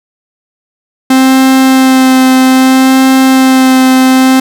45% pulse tone with vibrato, 261.6 Hz, C4, in tune, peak -3 dBFS, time 1.1-4.4 s, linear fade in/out 5 ms, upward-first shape sine, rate 0.62 Hz, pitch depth 14 cents each way, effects none

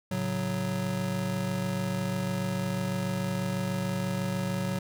square chord, F# minor, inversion first, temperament just, 111 / 138.75 / 185 Hz, A2 / C#3 / F#3, +16 / +2 / 0 cents, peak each -36 / -36 / -31 dBFS, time 0.11-4.79 s, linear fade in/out 5 ms, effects none

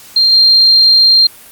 sine tone with level steps, 4186 Hz, C8, in tune, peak -6 / -4 dBFS, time 0.16-1.27 s, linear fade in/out 5 ms, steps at 0.32 s, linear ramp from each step 10 ms, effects white hiss -37 dBFS RMS until 1.51 s + Opus 48 kbps

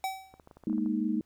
square tone with exponential decay, 765 Hz, G5, 42 cents flat, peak -28 dBFS, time 0.04-0.4 s, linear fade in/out 1 ms, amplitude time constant 77 ms
clicks, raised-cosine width 1 ms, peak -36 dBFS, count 10, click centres 0.34 / 0.398 / 0.474 / 0.512 / 0.57 / 0.637 / 0.698 / 0.729 / 0.781 / 0.861 s
sine chord, Ab suspended second, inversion none, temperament equal, 207.7 / 233.1 / 311.1 Hz, Ab3 / Bb3 / Eb4, 0 / 0 / 0 cents, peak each -31 dBFS, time 0.67-1.21 s, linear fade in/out 2 ms
effects added 74 Hz sine -70 dBFS peak until 1.25 s + pink hiss -73 dBFS RMS until 1.25 s

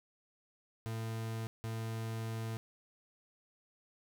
40% pulse tone bursts at uneven times, 112.5 Hz, A2, 39 cents sharp, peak -36 dBFS, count 2, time 0.86-1.47 / 1.64-2.57 s, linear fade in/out 0 ms, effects none

